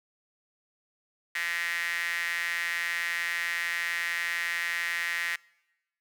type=tone with high-pass filter; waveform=sawtooth; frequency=171.1 Hz; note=F3; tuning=35 cents flat; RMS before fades=-31 dBFS; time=1.35-5.36 s; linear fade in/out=5 ms; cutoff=1900 Hz; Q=6.5; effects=noise-tail reverb RT60 1.0 s tail -25 dB re dry